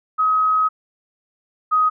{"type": "tone pair in turn", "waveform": "sine", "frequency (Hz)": [1269, 1255.1], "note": ["D#6", "D#6"], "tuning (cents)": [34, 15], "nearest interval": "unison", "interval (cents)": 19, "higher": "first", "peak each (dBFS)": [-14, -13], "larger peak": "second", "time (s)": [[0.18, 0.69], [1.71, 1.9]], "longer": "first", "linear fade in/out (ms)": 20, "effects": []}